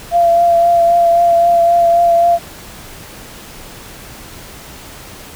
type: tone with vibrato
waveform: sine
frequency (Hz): 685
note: F5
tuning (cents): -34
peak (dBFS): -7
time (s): 0.11-2.39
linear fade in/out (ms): 50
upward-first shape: triangle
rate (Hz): 3.8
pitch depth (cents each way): 21
effects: pink hiss -34 dBFS RMS until 5.35 s